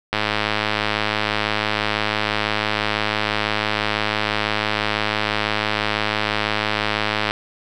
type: click train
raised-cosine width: 0.3 ms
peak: -3 dBFS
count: 762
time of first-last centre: 0.13-7.309 s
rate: 106 Hz
effects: none